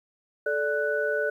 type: tone cluster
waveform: sine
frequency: 435.6 / 586 / 1486 Hz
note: A4 / D5 / F#6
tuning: -17 / -4 / +7 cents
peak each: -28 dBFS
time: 0.46-1.3 s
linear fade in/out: 5 ms
effects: 10-bit